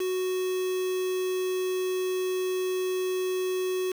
triangle tone with quantisation, 370 Hz, F#4, in tune, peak -24 dBFS, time 0-3.92 s, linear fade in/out 5 ms, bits 6, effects none

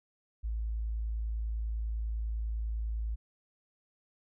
sine tone, 55 Hz, A1, in tune, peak -31 dBFS, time 0.43-3.16 s, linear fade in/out 20 ms, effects none

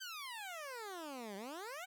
15% pulse exponential two-way sweep, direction down then up, 1592 to 190 to 780 Hz, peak -38 dBFS, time 0-1.86 s, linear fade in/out 20 ms, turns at 1.36 s, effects none

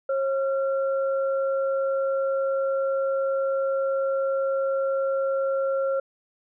sine tone pair together, 541 / 1370.7 Hz, C#5 / F6, -42 / -33 cents, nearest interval octave + major third, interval 1609 cents, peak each -22 / -33 dBFS, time 0.09-6 s, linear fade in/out 5 ms, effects none

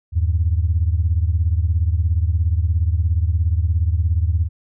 sine beating tone pair, 78.5 / 95.5 Hz, D#2 / G2, +16 / -45 cents, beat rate 17 Hz, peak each -16 / -19 dBFS, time 0.12-4.49 s, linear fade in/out 50 ms, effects tanh soft clip ceiling -7 dBFS

